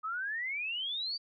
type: exponential sweep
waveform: sine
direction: up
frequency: 1244.5 to 4699 Hz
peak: -33 dBFS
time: 0.03-1.18 s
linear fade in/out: 20 ms
effects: none